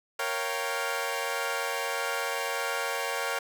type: chord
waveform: 15% pulse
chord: G half-diminished seventh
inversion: first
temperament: equal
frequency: 466.2 / 554.4 / 698.5 / 784 Hz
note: Bb4 / Db5 / F5 / G5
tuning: 0 / 0 / 0 / 0 cents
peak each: -28 / -27 / -30 / -29 dBFS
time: 0.19-3.39 s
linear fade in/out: 5 ms
effects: none